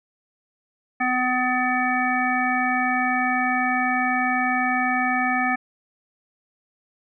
harmonic tone, 252 Hz, B3, 35 cents sharp, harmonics 1 / 3 / 5 / 7 / 9, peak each -26 / -24 / -28 / -25 / -27 dBFS, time 1-5.56 s, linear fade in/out 10 ms, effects none

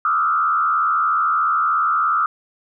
sine tone with frequency modulation, 1285 Hz, E6, 45 cents flat, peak -15 dBFS, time 0.05-2.26 s, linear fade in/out 2 ms, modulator 76.9 Hz, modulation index 1.3, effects none

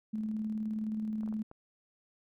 sine tone with tremolo, 216.2 Hz, A3, 30 cents flat, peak -31 dBFS, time 0.13-1.43 s, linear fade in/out 10 ms, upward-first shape square, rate 19 Hz, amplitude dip 25%
clicks, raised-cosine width 1 ms, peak -36 dBFS, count 4, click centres 1.233 / 1.277 / 1.326 / 1.514 s
effects none

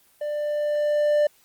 triangle tone with level ramp, 593 Hz, D5, 17 cents sharp, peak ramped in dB -24 to -14 dBFS, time 0.21-1.27 s, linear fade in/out 5 ms, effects white hiss -59 dBFS RMS until 1.44 s + Opus 24 kbps

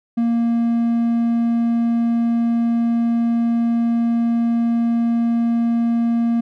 triangle tone, 233.1 Hz, A#3, in tune, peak -13 dBFS, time 0.17-6.41 s, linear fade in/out 10 ms, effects none

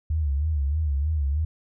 sine tone with vibrato, 73.9 Hz, D2, 11 cents sharp, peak -21 dBFS, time 0.1-1.45 s, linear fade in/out 5 ms, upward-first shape sine, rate 3.2 Hz, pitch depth 130 cents each way, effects none

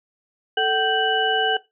sine tone cluster, 440.8 / 760 / 1565 / 2957 Hz, A4 / F#5 / G6 / F#7, +3 / +46 / -3 / -2 cents, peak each -23 dBFS, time 0.57-1.57 s, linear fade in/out 5 ms, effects noise-tail reverb RT60 0.2 s tail -17 dB re dry

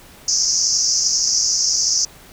pink band-pass noise, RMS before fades -18 dBFS, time 0.28-2.05 s, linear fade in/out 2 ms, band 5000 to 6600 Hz, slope 96 dB/octave, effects pink hiss -44 dBFS RMS until 2.32 s

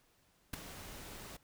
pink noise with ADSR envelope, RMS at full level -37 dBFS, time 0.53-1.37 s, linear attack 8 ms, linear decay 9 ms, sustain -12 dB, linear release 8 ms, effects pink hiss -71 dBFS RMS until 1.43 s

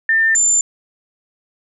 sine tone pair in turn, 1797 / 7169 Hz, A6 / A8, +36 / +31 cents, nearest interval 2 octaves, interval 2395 cents, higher second, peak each -11 dBFS, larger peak neither, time 0.09-0.35 / 0.35-0.61 s, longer neither, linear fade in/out 2 ms, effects none

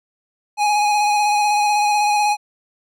square tone with vibrato, 833 Hz, G#5, 5 cents sharp, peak -15 dBFS, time 0.57-2.37 s, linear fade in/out 50 ms, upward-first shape square, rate 16 Hz, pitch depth 18 cents each way, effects low-pass 9000 Hz 12 dB/octave

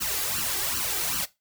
white noise with flanger, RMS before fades -28 dBFS, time 0-1.26 s, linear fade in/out 20 ms, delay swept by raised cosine 0.68 to 2.58 ms, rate 2.6 Hz, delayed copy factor +0.8, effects noise-tail reverb RT60 0.2 s tail -17 dB re dry

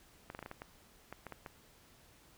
clicks, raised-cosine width 0.5 ms, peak -29 dBFS, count 11, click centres 0.301 / 0.349 / 0.391 / 0.427 / 0.461 / 0.514 / 0.619 / 1.126 / 1.267 / 1.323 / 1.462 s, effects pink hiss -63 dBFS RMS until 2.37 s

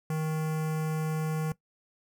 square tone with notch filter, 156.8 Hz, D#3, 14 cents sharp, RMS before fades -30 dBFS, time 0.1-1.52 s, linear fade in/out 2 ms, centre 3800 Hz, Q 0.91, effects noise-tail reverb RT60 0.1 s tail -18 dB re dry

